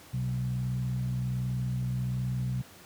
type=tone with frequency modulation; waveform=sine; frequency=127.1 Hz; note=C3; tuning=50 cents flat; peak=-27 dBFS; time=0.13-2.62 s; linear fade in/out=10 ms; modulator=61.3 Hz; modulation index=0.64; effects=pink hiss -52 dBFS RMS until 2.85 s + high-pass 80 Hz 12 dB/octave